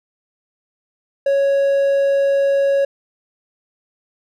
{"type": "tone", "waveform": "triangle", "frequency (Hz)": 554.4, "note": "C#5", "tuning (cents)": 0, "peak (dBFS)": -11, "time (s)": [1.26, 2.85], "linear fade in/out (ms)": 5, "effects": []}